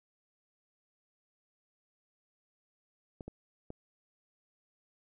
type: clicks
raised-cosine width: 2 ms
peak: -29 dBFS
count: 3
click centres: 3.208 / 3.28 / 3.704 s
effects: none